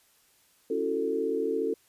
sine chord, F# minor seventh, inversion second, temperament just, 277.5 / 333 / 370 / 444 Hz, C#4 / E4 / F#4 / A4, +2 / +18 / 0 / +16 cents, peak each -34 / -34 / -33 / -28 dBFS, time 0.7-1.74 s, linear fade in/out 5 ms, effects white hiss -64 dBFS RMS until 1.88 s + resampled to 32000 Hz

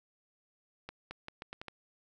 accelerating click train, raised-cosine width 0.3 ms, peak -26 dBFS, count 7, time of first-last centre 0.89-1.683 s, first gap 220 ms, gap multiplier 0.79, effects none

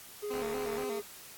triangle tone with pitch glide, 415.3 to 411.2 Hz, G#4 to G#4, 0 to -17 cents, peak -32 dBFS, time 0.22-1.02 s, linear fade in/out 20 ms, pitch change -17 cents, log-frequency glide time 0.55-0.8 s
15% pulse tone with vibrato, 241.7 Hz, B3, 37 cents flat, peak -33 dBFS, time 0.3-1 s, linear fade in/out 10 ms, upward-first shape square, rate 4.2 Hz, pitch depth 110 cents each way
click train, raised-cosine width 0.5 ms, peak -28 dBFS, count 38, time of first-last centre 0.34-0.837 s, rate 74.5 Hz
effects white hiss -50 dBFS RMS until 1.37 s + AAC 64 kbps

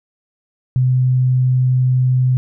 sine tone, 127.7 Hz, C3, 42 cents flat, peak -11 dBFS, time 0.76-2.37 s, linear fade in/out 0 ms, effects none

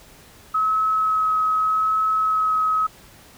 sine tone with vibrato, 1282 Hz, E6, 49 cents flat, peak -17 dBFS, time 0.54-2.87 s, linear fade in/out 10 ms, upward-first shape sine, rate 0.83 Hz, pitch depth 10 cents each way, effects pink hiss -48 dBFS RMS until 3.37 s

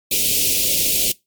white band-stop noise, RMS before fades -18 dBFS, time 0.11-1.12 s, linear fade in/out 5 ms, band 590 to 2400 Hz, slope 48 dB/octave, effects noise-tail reverb RT60 0.2 s tail -22 dB re dry + MP3 96 kbps

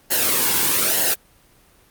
white noise with flanger, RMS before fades -18 dBFS, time 0.1-1.15 s, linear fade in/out 20 ms, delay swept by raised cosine 0.83 to 1.64 ms, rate 1.1 Hz, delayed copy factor -0.75, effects pink hiss -54 dBFS RMS until 1.9 s + Opus 24 kbps

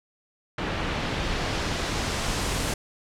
pink noise with low-pass filter sweep, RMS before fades -28 dBFS, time 0.58-2.74 s, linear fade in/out 5 ms, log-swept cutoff 2700 to 10000 Hz, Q 0.85, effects none

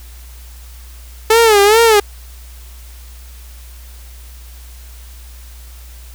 sawtooth tone with vibrato, 431 Hz, A4, 36 cents flat, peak -3 dBFS, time 1.3-2 s, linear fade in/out 5 ms, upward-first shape sine, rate 2.4 Hz, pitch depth 130 cents each way, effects added 60 Hz sine -33 dBFS peak until 6.14 s + white hiss -43 dBFS RMS until 6.14 s

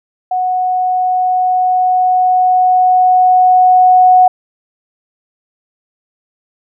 sine tone with level ramp, 736 Hz, F#5, 9 cents flat, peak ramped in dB -12 to -3 dBFS, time 0.31-4.28 s, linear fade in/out 5 ms, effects none

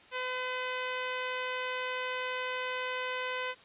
10% pulse tone, 507 Hz, B4, 45 cents sharp, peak -24 dBFS, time 0.11-3.55 s, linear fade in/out 50 ms, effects white hiss -56 dBFS RMS until 3.64 s + resampled to 8000 Hz

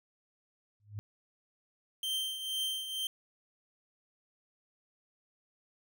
sine tone with exponential growth, 103.83 Hz, G#2, in tune, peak -33 dBFS, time 0.8-0.99 s, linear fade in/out 0 ms, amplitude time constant 41 ms
45% pulse tone with tremolo, 3136 Hz, G7, in tune, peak -30 dBFS, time 2.03-3.07 s, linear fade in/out 2 ms, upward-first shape triangle, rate 2.1 Hz, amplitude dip 65%
effects none

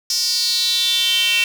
square tone with high-pass filter sweep, 207.7 Hz, G#3, in tune, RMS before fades -18 dBFS, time 0.1-1.44 s, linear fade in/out 2 ms, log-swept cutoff 5300 to 2700 Hz, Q 6.6, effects none

